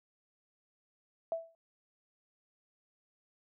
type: tone with exponential decay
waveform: sine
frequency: 659.3 Hz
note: E5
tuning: in tune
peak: -28 dBFS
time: 1.32-1.55 s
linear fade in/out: 1 ms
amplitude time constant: 48 ms
effects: none